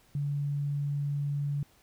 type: tone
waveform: sine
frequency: 143.4 Hz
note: D3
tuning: 41 cents flat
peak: -28 dBFS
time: 0.15-1.63 s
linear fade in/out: 2 ms
effects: pink hiss -63 dBFS RMS until 1.82 s